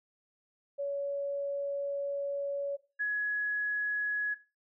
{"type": "tone pair in turn", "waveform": "sine", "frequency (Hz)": [563, 1681.7], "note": ["C#5", "G#6"], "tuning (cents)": [27, 21], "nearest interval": "octave + perfect fifth", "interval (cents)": 1894, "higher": "second", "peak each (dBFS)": [-31, -28], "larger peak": "second", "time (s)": [[0.78, 2.77], [2.99, 4.35]], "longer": "first", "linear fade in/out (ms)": 20, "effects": ["noise-tail reverb RT60 0.3 s tail -17 dB re dry"]}